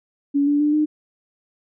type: tone with pitch steps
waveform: sine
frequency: 283.5 / 290.1 / 296.9 / 303.8 Hz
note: C#4 / D4 / D4 / D#4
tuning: +39 / -21 / +19 / -41 cents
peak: -15 dBFS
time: 0.34-0.86 s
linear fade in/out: 20 ms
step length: 130 ms
effects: none